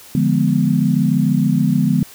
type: chord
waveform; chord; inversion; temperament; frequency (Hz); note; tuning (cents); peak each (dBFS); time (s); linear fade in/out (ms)
sine; D diminished seventh; none; equal with one note detuned; 146.83 / 173.51 / 207.7 / 246.9; D3 / F3 / Ab3 / Cb4; 0 / -11 / 0 / 0; -18; 0.15-2.03; 2
effects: white hiss -41 dBFS RMS until 2.14 s